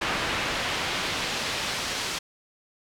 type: noise with band-pass filter sweep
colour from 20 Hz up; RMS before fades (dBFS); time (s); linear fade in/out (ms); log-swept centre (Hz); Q
brown; -29; 0.01-2.19; 10; 2500 to 5100; 0.8
effects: none